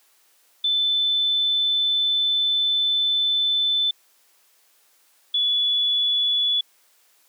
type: tone pair in turn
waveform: sine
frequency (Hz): 3520 / 3424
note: A7 / A7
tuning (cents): 0 / -48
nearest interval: unison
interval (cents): 48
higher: first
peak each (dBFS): -18 / -18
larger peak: neither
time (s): 0.64-3.91 / 5.34-6.61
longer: first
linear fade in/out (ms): 5
effects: white hiss -60 dBFS RMS until 7.28 s + high-pass 400 Hz 12 dB/octave